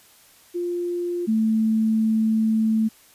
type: tone pair in turn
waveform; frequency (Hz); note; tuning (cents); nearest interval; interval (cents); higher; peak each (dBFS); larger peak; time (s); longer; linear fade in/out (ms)
sine; 350 / 220.5; F4 / A3; +4 / +4; minor sixth; 800; first; -23 / -17; second; 0.54-1.27 / 1.27-2.89; second; 20
effects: white hiss -53 dBFS RMS until 3.14 s + resampled to 32000 Hz